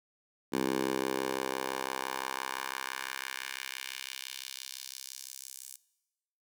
10% pulse tone with high-pass filter sweep, 65.9 Hz, C2, 13 cents sharp, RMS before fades -37 dBFS, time 0.52-5.77 s, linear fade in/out 20 ms, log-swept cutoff 280 to 8100 Hz, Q 1.3, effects noise-tail reverb RT60 1.0 s tail -20 dB re dry

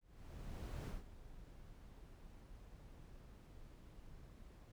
brown noise with ADSR envelope, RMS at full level -43 dBFS, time 0.01-4.72 s, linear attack 860 ms, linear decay 160 ms, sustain -14 dB, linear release 9 ms, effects none

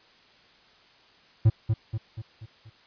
triangle tone with echo, 110 Hz, A2, in tune, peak -12 dBFS, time 1.45-1.5 s, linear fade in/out 10 ms, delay 240 ms, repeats 5, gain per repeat -6 dB, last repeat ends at 2.7 s, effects white hiss -57 dBFS RMS until 2.86 s + resampled to 11025 Hz

